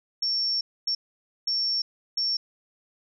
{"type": "tone bursts at uneven times", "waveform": "sine", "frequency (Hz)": 5460, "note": "F8", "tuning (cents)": -40, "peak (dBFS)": -23, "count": 4, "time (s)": [[0.22, 0.61], [0.87, 0.95], [1.47, 1.82], [2.17, 2.37]], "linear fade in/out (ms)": 5, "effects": []}